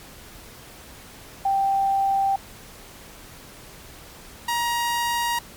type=tone pair in turn; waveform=sine / sawtooth; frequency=784 / 946 Hz; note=G5 / A#5; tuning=0 / +25 cents; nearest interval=minor third; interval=325 cents; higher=second; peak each=-18 dBFS; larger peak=neither; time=1.45-2.36 / 4.48-5.39 s; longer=neither; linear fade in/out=5 ms; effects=pink hiss -44 dBFS RMS until 5.56 s + MP3 96 kbps